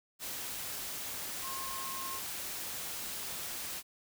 sine tone in noise, 1069 Hz, C6, 37 cents sharp, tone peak -41 dBFS, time 1.41-2.21 s, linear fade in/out 50 ms, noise white, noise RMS -40 dBFS, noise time 0.19-3.83 s, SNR -4 dB, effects none

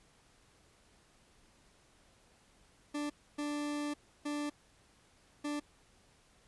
40% pulse tone bursts at uneven times, 293.7 Hz, D4, in tune, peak -34 dBFS, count 4, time 2.94-3.1 / 3.38-3.94 / 4.25-4.5 / 5.44-5.6 s, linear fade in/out 10 ms, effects pink hiss -66 dBFS RMS until 6.47 s + resampled to 24000 Hz

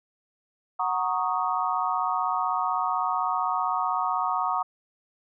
sine chord, D# minor seventh, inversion first, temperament equal, 740 / 932.3 / 1108.7 / 1244.5 Hz, F#5 / A#5 / C#6 / D#6, 0 / 0 / 0 / 0 cents, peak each -29 dBFS, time 0.79-4.63 s, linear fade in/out 10 ms, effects none

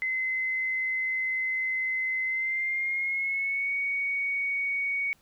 sine tone with pitch glide, 2051 to 2237 Hz, C7 to C#7, -35 to +15 cents, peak -26 dBFS, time 0.02-5.13 s, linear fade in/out 0 ms, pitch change +150 cents, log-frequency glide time 2.25-3.73 s, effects pink hiss -64 dBFS RMS until 5.21 s

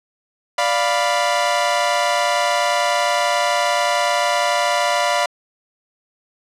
sawtooth chord, B diminished, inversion first, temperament equal, 587.3 / 698.5 / 987.8 Hz, D5 / F5 / B5, 0 / 0 / 0 cents, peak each -17 / -16 / -17 dBFS, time 0.58-5.26 s, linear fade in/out 5 ms, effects low-pass 8000 Hz 12 dB/octave

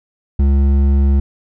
triangle tone with hard clipping, 69.3 Hz, C#2, in tune, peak -11 dBFS, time 0.39-1.2 s, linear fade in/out 5 ms, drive 12 dB, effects none

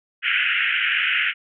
white band-pass noise, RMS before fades -21 dBFS, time 0.22-1.34 s, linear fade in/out 50 ms, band 1400 to 3000 Hz, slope 96 dB/octave, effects none

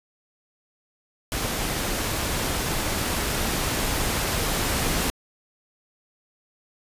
pink noise with level ramp, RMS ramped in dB -27 to -24 dBFS, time 1.32-5.1 s, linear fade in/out 0 ms, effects resampled to 32000 Hz

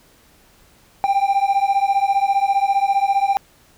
triangle beating tone pair, 784 / 799 Hz, G5 / G5, 0 / +33 cents, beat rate 15 Hz, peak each -16 dBFS, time 1.04-3.37 s, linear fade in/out 0 ms, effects pink hiss -53 dBFS RMS until 3.77 s

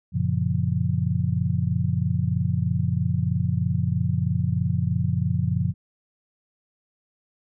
sine chord, Gb major seventh, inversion none, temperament just, 92.5 / 115.62 / 138.75 / 173.43 Hz, Gb2 / Bb2 / Db3 / F3, 0 / -14 / +2 / -12 cents, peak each -26 dBFS, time 0.12-5.74 s, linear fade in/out 50 ms, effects none

